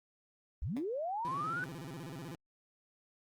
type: linear sweep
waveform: sine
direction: up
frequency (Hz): 46.25 to 1523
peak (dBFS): -34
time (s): 0.62-1.64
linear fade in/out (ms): 0
type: tone with exponential decay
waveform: 10% pulse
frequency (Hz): 144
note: D3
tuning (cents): -34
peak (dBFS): -35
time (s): 0.76-0.87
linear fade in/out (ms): 5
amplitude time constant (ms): 23
type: tone with vibrato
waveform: 25% pulse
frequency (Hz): 150.5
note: D3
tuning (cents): +43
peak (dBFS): -39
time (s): 1.25-2.35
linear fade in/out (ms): 0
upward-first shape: square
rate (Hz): 16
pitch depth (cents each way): 220
effects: Opus 24 kbps